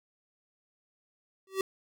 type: tone with exponential growth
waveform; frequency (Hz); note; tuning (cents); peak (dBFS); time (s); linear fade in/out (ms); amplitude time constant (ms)
square; 383.8; G4; -37; -24; 1.47-1.61; 2; 29
effects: none